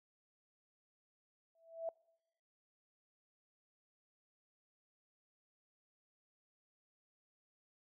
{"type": "tone with exponential growth", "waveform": "sine", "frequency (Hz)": 659.3, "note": "E5", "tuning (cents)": 0, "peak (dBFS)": -34, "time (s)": [1.55, 1.89], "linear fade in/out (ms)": 2, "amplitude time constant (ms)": 73, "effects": ["noise-tail reverb RT60 0.9 s tail -26 dB re dry"]}